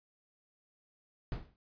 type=noise with exponential decay; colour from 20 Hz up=brown; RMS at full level=-34 dBFS; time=1.32-1.56 s; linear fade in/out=1 ms; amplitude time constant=51 ms; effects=resampled to 11025 Hz